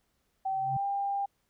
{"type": "tone with pitch glide", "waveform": "sine", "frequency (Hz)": [770, 797.6], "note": ["G5", "G5"], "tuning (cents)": [-31, 30], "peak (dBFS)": -28, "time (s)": [0.45, 1.26], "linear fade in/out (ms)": 10, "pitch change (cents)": 61, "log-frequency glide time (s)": [0.61, 0.85]}
{"type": "tone with exponential growth", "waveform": "sine", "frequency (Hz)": 135.1, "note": "C#3", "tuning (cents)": -44, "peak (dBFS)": -30, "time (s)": [0.45, 0.77], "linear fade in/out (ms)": 5, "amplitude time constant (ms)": 68}
{"effects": ["pink hiss -75 dBFS RMS until 1.49 s"]}